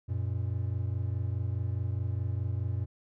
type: tone pair together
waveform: triangle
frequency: 92.5 / 117.29 Hz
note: F#2 / A#2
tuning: 0 / +11 cents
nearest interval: major third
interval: 411 cents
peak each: -29 / -31 dBFS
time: 0.08-2.86 s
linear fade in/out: 20 ms
effects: none